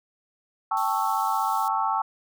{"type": "chord", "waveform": "sine", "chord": "A dominant seventh", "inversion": "third", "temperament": "equal", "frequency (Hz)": [784, 880, 1108.7, 1318.5], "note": ["G5", "A5", "C#6", "E6"], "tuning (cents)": [0, 0, 0, 0], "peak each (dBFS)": [-28, -26, -28, -29], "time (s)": [0.71, 2.02], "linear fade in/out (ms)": 5}
{"type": "high-pass noise", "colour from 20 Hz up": "white", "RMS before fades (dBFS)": -42, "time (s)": [0.77, 1.68], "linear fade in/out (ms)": 0, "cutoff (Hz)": 3000, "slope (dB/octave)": 96}
{"effects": []}